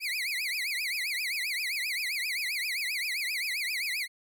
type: tone with vibrato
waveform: 30% pulse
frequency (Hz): 2228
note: C#7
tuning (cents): +8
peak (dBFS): -27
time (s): 0-4.08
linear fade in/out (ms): 50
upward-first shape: triangle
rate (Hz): 7.6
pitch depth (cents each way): 270
effects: none